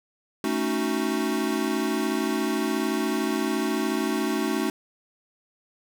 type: chord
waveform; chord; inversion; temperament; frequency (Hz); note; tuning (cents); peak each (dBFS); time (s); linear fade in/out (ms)
square; D# half-diminished seventh; second; equal; 220 / 277.2 / 311.1 / 370; A3 / C#4 / D#4 / F#4; 0 / 0 / 0 / 0; -30; 0.44-4.7; 2
effects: none